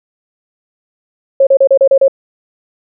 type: tone bursts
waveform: sine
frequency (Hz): 543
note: C#5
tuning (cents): -36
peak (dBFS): -4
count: 7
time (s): 1.4-2.081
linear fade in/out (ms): 5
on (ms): 69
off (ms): 33
effects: none